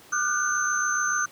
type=tone cluster; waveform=sine; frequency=1199 / 1445 / 1512 / 6200 Hz; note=D6 / F#6 / F#6 / G8; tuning=+36 / -41 / +37 / -20 cents; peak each=-28 dBFS; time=0.12-1.26 s; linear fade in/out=10 ms; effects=pink hiss -50 dBFS RMS until 1.31 s + high-pass 150 Hz 12 dB/octave